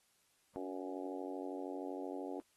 harmonic tone with a mistuned harmonic, 92.9 Hz, F#2, 7 cents sharp, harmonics 3 / 4 / 5 / 6 / 7 / 8 / 9, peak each -44 / -46 / -48 / -50 / -51 / -52 / -53 dBFS, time 0.56-2.4 s, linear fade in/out 0 ms, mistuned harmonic 3, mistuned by +28 cents, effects white hiss -74 dBFS RMS until 2.56 s + AAC 32 kbps

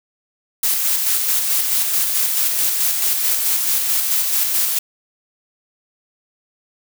blue noise with tremolo, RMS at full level -17 dBFS, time 0.63-4.79 s, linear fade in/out 5 ms, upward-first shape square, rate 4.6 Hz, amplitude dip 30%, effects none

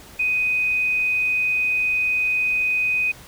sine tone, 2500 Hz, D#7, 8 cents sharp, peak -18 dBFS, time 0.19-3.12 s, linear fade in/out 10 ms, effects pink hiss -44 dBFS RMS until 3.27 s

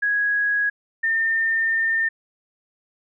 sine tone pair in turn, 1661.2 / 1809.6 Hz, G#6 / A6, 0 / +48 cents, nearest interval minor second, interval 148 cents, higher second, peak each -18 dBFS, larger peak neither, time 0.02-0.7 / 1.03-2.09 s, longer second, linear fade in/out 10 ms, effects none

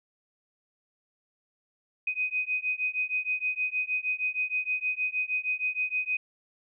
sine beating tone pair, 2501 / 2507.4 Hz, D#7 / D#7, +8 / +13 cents, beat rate 6.4 Hz, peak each -30 dBFS, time 2.07-6.17 s, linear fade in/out 5 ms, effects none

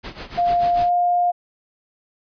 pink noise with tremolo, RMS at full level -31 dBFS, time 0.03-0.9 s, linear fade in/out 20 ms, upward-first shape sine, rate 6.8 Hz, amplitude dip 80%
sine tone with pitch glide, 700 to 706.9 Hz, F5 to F5, +4 to +21 cents, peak -15 dBFS, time 0.37-1.32 s, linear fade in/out 20 ms, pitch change +17 cents, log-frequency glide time 0.7-0.91 s
effects resampled to 11025 Hz

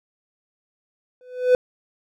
triangle tone with exponential growth, 501 Hz, B4, 25 cents sharp, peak -7 dBFS, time 1.21-1.55 s, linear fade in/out 1 ms, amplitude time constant 73 ms, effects none

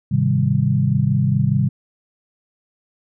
sine chord, Ab major seventh, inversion none, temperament equal, 103.83 / 130.81 / 155.56 / 196 Hz, Ab2 / C3 / Eb3 / G3, 0 / 0 / 0 / 0 cents, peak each -23 / -17 / -21 / -21 dBFS, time 0.11-1.69 s, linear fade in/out 10 ms, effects none

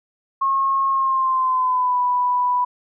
sine tone with pitch glide, 1084 to 988.3 Hz, C#6 to B5, -39 to +1 cents, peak -16 dBFS, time 0.41-2.65 s, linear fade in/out 10 ms, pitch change -160 cents, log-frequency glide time 0.9-1.99 s, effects none

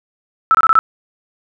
sine tone bursts, 1318.5 Hz, E6, in tune, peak -7 dBFS, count 5, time 0.51-0.79 s, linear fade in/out 0 ms, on 36 ms, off 25 ms, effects none

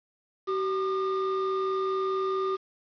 triangle tone pair together, 381.8 / 1209.9 Hz, G4 / D#6, -46 / -49 cents, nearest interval octave + minor sixth, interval 1997 cents, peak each -25 / -29 dBFS, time 0.47-2.57 s, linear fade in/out 20 ms, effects resampled to 11025 Hz + 8-bit

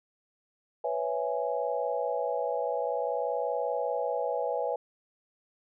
sine chord, C# minor seventh, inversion third, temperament equal, 493.9 / 554.4 / 659.3 / 830.6 Hz, B4 / C#5 / E5 / G#5, 0 / 0 / 0 / 0 cents, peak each -32 / -33 / -34 / -34 dBFS, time 0.84-4.76 s, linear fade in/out 5 ms, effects none

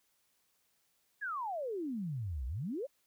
sine exponential two-way sweep, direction down then up, 1737 to 58.27 to 602 Hz, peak -35 dBFS, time 1.21-2.87 s, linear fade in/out 20 ms, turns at 2.46 s, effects white hiss -75 dBFS RMS until 3.06 s

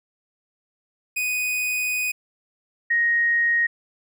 45% pulse / sine tone pair in turn, 2489 / 1873.3 Hz, D#7 / A#6, 0 / +8 cents, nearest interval perfect fourth, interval 492 cents, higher first, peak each -22 / -17 dBFS, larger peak second, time 1.16-2.12 / 2.9-3.67 s, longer first, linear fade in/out 10 ms, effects none

